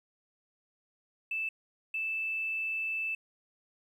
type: tone bursts at uneven times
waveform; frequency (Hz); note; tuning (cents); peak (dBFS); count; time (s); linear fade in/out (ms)
triangle; 2637; E7; 0; -27; 2; 1.31-1.49 / 1.94-3.15; 5
effects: tanh soft clip ceiling -29 dBFS